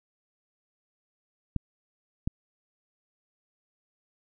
clicks, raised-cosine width 5 ms, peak -15 dBFS, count 2, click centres 1.563 / 2.275 s, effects none

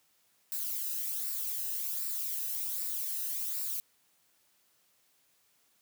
violet noise with flanger, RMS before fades -35 dBFS, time 0.52-3.8 s, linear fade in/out 0 ms, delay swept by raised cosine 0.31 to 0.91 ms, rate 1.3 Hz, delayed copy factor -0.5, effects white hiss -70 dBFS RMS until 5.81 s + high-pass 80 Hz 12 dB/octave

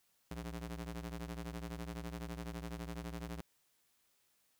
sawtooth ring-modulated tone, 116.54 Hz, A#2, in tune, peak -35 dBFS, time 0.31-3.41 s, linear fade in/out 0 ms, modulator 52.3 Hz, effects white hiss -75 dBFS RMS until 4.59 s

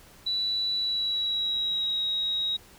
sine tone with pitch glide, 3951 to 3803 Hz, B7 to A#7, 0 to +34 cents, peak -25 dBFS, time 0.26-2.57 s, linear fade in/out 10 ms, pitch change -66 cents, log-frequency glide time 0.75-2.03 s, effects pink hiss -53 dBFS RMS until 2.78 s

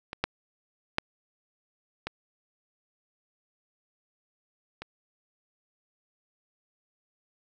clicks, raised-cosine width 0.3 ms, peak -19 / -9 / -8 / -16 / -22 dBFS, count 5, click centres 0.131 / 0.24 / 0.984 / 2.07 / 4.82 s, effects none

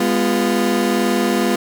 30% pulse chord, F diminished, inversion first, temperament equal with one note detuned, 204.7 / 246.9 / 349.2 Hz, Ab3 / Cb4 / F4, -25 / 0 / 0 cents, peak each -17 dBFS, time 0-1.56 s, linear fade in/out 5 ms, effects none

